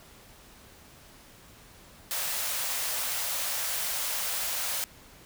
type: high-pass noise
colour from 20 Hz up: white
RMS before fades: -31 dBFS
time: 2.11-4.84 s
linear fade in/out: 0 ms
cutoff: 490 Hz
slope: 96 dB/octave
effects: pink hiss -53 dBFS RMS until 5.25 s